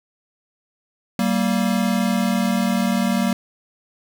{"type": "tone pair together", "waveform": "square", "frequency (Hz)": [192.72, 233], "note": ["G3", "A#3"], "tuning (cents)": [-29, -1], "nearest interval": "minor third", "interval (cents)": 328, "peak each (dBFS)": -21, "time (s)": [1.19, 3.33], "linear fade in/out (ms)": 2, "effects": []}